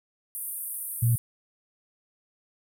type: band-pass noise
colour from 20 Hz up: white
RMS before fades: -35 dBFS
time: 0.35-1.18 s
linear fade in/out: 0 ms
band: 8900 to 15000 Hz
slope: 96 dB/octave
type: tone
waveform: sine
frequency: 117.2 Hz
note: A#2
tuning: 10 cents sharp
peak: -19 dBFS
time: 1.02-1.16 s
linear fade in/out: 10 ms
effects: none